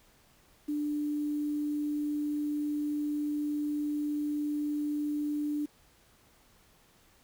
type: tone with quantisation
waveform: sine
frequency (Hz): 296.1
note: D4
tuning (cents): +14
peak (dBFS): -29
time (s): 0.68-5.66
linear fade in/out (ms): 10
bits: 9
effects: pink hiss -63 dBFS RMS until 7.23 s